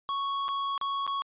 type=tone with dropouts; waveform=square; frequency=1108.7 Hz; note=C#6; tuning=in tune; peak=-29 dBFS; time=0.09-1.22 s; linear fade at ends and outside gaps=0 ms; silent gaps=0.482-0.488 / 0.778-0.813 / 1.066-1.076 s; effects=resampled to 8000 Hz